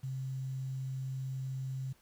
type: tone with quantisation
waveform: sine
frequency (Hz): 132.2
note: C3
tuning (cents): +18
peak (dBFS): -35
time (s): 0.03-1.93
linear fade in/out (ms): 10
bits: 10
effects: pink hiss -67 dBFS RMS until 2.01 s